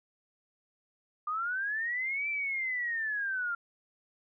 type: linear two-way sweep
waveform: sine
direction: up then down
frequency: 1195 to 2349 to 1376 Hz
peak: -30 dBFS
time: 1.27-3.55 s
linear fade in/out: 5 ms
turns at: 2.29 s
effects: none